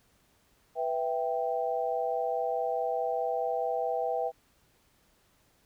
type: chord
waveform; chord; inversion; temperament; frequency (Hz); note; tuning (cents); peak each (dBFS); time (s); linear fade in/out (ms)
sine; E minor; second; equal; 493.9 / 659.3 / 784; B4 / E5 / G5; 0 / 0 / 0; -32; 0.75-4.32; 50
effects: pink hiss -67 dBFS RMS until 5.65 s